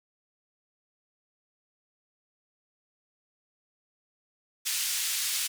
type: band-pass noise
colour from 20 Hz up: white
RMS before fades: -30 dBFS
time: 4.65-5.48 s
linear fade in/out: 20 ms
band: 2400 to 10000 Hz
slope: 12 dB/octave
effects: none